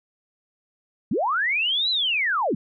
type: linear two-way sweep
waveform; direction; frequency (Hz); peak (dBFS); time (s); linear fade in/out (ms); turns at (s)
sine; up then down; 154.8 to 4072 to 154.8; -20; 1.11-2.55; 5; 1.9
effects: none